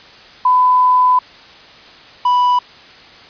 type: tone pair in turn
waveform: sine / triangle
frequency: 1003 / 987.5 Hz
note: B5 / B5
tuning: +26 / 0 cents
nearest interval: unison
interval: 26 cents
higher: first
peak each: -8 dBFS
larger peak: neither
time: 0.45-1.19 / 2.25-2.59 s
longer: first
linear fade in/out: 5 ms
effects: white hiss -40 dBFS RMS until 3.29 s + resampled to 11025 Hz